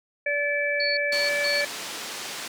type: harmonic tone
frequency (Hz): 578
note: D5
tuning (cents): -28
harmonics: 1 / 3 / 4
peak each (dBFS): -27 / -27 / -27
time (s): 0.26-1.65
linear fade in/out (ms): 5
type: tone bursts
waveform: sine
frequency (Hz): 4435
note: C#8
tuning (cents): 0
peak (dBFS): -26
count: 3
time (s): 0.8-1.61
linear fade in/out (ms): 2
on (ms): 170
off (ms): 150
type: band-pass noise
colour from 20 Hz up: white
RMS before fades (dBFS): -35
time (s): 1.12-2.48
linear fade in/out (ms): 5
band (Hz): 200 to 6000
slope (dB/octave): 12
effects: none